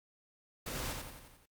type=noise with echo; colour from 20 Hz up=pink; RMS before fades=-40 dBFS; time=0.66-0.93 s; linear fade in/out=5 ms; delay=88 ms; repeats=6; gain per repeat=-4 dB; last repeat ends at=1.458 s; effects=Opus 48 kbps